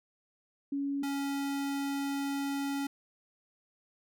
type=tone pair in turn; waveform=sine / square; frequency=280 / 278.9 Hz; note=C#4 / C#4; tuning=+18 / +11 cents; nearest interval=unison; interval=7 cents; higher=first; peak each=-30 / -32 dBFS; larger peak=first; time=0.72-1.03 / 1.03-2.87 s; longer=second; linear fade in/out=5 ms; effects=none